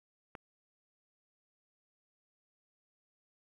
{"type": "click", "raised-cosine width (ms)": 0.5, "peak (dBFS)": -29, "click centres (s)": 0.352, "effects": ["10-bit"]}